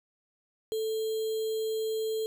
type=tone with sample-and-hold; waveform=sine; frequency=440 Hz; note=A4; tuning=in tune; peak=-28 dBFS; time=0.72-2.26 s; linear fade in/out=0 ms; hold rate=3675 Hz; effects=none